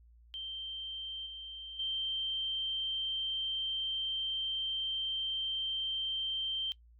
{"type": "tone with level steps", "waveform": "sine", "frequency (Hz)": 3136, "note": "G7", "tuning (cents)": 0, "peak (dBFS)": [-38, -42, -32], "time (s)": [0.34, 6.72], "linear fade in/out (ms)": 0, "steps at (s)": [1.26, 1.79], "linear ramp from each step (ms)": 5, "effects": ["noise-tail reverb RT60 0.1 s tail -19 dB re dry", "added 58 Hz sine -57 dBFS peak until 6.99 s"]}